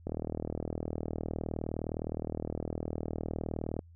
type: click train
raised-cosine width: 2 ms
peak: -21 dBFS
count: 148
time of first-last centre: 0.07-3.792 s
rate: 39.5 Hz
effects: added 84 Hz sine -52 dBFS peak until 3.95 s